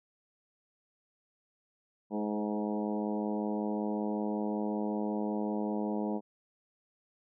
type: harmonic tone with a mistuned harmonic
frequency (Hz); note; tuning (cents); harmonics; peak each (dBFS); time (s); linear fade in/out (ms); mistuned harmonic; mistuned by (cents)
105.3; G#2; +24; 2 / 3 / 4 / 5 / 6 / 7 / 8 / 9; -33 / -37 / -39 / -41 / -43 / -44 / -45 / -46; 2.1-6.21; 50; 5; -17
effects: none